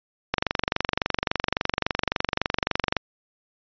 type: click train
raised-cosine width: 0.3 ms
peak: -5 dBFS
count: 63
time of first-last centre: 0.34-2.967 s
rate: 23.6 Hz
effects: resampled to 11025 Hz